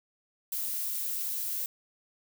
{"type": "noise", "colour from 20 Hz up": "violet", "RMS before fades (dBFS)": -33, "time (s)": [0.52, 1.66], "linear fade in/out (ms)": 2, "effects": []}